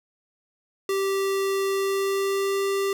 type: tone with pitch glide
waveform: square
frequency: 390.3 to 393.7 Hz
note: G4 to G4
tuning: -8 to +8 cents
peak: -23 dBFS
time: 0.89-2.93 s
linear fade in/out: 2 ms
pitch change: +16 cents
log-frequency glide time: 1.68-2.62 s
effects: none